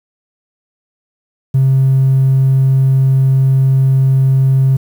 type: tone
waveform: triangle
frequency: 133.5 Hz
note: C3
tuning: 35 cents sharp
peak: -4 dBFS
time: 1.54-4.77 s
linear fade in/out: 10 ms
effects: tanh soft clip ceiling -4 dBFS + 7-bit